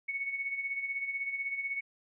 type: tone with tremolo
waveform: sine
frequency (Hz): 2217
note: C#7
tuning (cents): 0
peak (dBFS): -30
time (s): 0.08-1.81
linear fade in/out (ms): 10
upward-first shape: sine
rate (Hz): 16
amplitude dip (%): 60
effects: none